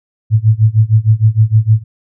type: tone with tremolo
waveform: sine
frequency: 109.7 Hz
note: A2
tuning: 5 cents flat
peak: -3 dBFS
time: 0.3-1.84 s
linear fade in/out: 50 ms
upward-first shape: sine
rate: 6.5 Hz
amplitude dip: 95%
effects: none